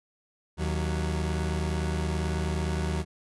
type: tone pair together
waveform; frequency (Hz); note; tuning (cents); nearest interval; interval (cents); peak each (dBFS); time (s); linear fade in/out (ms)
30% pulse; 77.78 / 185; D#2 / F#3; 0 / 0; octave + minor third; 1500; -25 / -30; 0.57-3.05; 50
effects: resampled to 24000 Hz